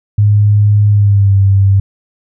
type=tone with pitch glide; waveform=sine; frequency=103.83 to 98 Hz; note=G#2 to G2; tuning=0 to 0 cents; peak=-5 dBFS; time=0.18-1.8 s; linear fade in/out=5 ms; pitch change=-100 cents; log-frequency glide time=0.89-1.36 s; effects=none